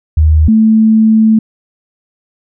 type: tone pair in turn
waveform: sine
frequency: 77.78 / 220 Hz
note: D#2 / A3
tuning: 0 / 0 cents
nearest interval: octave + tritone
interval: 1800 cents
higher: second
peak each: -4 dBFS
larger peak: neither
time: 0.17-0.48 / 0.48-1.39 s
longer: second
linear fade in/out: 5 ms
effects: none